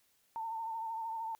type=tone with vibrato; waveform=sine; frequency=901 Hz; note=A5; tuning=41 cents sharp; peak=-36 dBFS; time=0.36-1.35 s; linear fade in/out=0 ms; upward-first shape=sine; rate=13 Hz; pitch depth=40 cents each way; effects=white hiss -72 dBFS RMS until 1.39 s